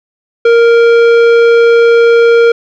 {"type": "tone with tanh clipping", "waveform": "sine", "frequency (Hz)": 466.2, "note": "A#4", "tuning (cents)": 0, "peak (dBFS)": -5, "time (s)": [0.45, 2.52], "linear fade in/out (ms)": 5, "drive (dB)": 13, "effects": []}